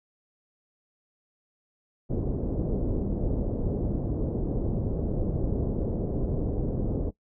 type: low-pass noise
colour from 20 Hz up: pink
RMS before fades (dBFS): -28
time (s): 2.09-7.11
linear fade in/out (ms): 20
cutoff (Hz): 500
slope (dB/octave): 24
effects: noise-tail reverb RT60 0.1 s tail -19 dB re dry